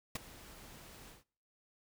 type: noise with ADSR envelope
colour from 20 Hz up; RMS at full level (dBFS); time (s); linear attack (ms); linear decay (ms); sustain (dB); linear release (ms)
pink; -35; 0.15-1.24; 6; 17; -19; 150
effects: noise-tail reverb RT60 0.6 s tail -26 dB re dry